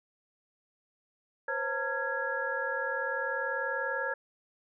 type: tone cluster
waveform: sine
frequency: 499.8 / 540 / 909 / 1379 / 1663 Hz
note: B4 / C#5 / A#5 / F6 / G#6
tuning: +21 / -45 / -44 / -22 / +2 cents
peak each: -39 / -36 / -38 / -38 / -33 dBFS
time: 1.48-4.14 s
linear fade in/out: 5 ms
effects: none